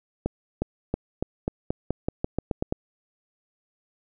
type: accelerating click train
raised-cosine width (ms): 2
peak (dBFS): -11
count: 13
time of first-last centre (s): 0.26-2.724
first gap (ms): 360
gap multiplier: 0.89
effects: none

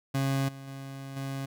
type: tone with level steps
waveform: 30% pulse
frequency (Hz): 136.1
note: C#3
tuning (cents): -31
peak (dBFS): -23 / -39 / -36 / -30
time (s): 0.14-1.46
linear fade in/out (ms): 10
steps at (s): 0.48 / 0.67 / 1.16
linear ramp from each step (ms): 10
effects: none

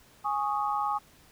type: chord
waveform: sine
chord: Ab suspended fourth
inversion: none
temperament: just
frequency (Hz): 830.6 / 1107.5 / 1245.9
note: Ab5 / Db6 / Eb6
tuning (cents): 0 / -2 / +2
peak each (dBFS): -29 / -32 / -32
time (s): 0.24-0.99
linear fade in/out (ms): 20
effects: pink hiss -58 dBFS RMS until 1.31 s

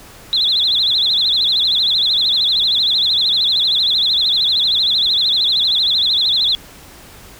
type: tone with vibrato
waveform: sine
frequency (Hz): 3729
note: A#7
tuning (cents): 0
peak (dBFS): -12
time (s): 0.33-6.55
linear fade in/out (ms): 0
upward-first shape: sine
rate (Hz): 13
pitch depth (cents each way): 190
effects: pink hiss -40 dBFS RMS until 7.39 s

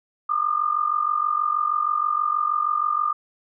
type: tone with amplitude modulation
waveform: sine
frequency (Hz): 1209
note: D6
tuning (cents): +50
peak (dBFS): -16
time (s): 0.29-3.13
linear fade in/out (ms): 10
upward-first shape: sine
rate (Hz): 46.3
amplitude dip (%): 80
effects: none

